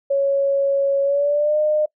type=tone with pitch glide; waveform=sine; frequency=554.4 to 608.1 Hz; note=C#5 to D#5; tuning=0 to -40 cents; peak=-15 dBFS; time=0.1-1.86 s; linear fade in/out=10 ms; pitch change=+160 cents; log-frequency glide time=1.03-1.58 s; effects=noise-tail reverb RT60 0.1 s tail -23 dB re dry